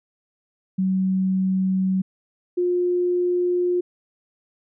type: tone pair in turn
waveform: sine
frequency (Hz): 188.6 / 356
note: F#3 / F4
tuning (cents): +33 / +33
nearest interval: major seventh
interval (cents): 1100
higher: second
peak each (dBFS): -18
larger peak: neither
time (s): 0.78-2.02 / 2.57-3.81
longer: neither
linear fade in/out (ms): 10
effects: none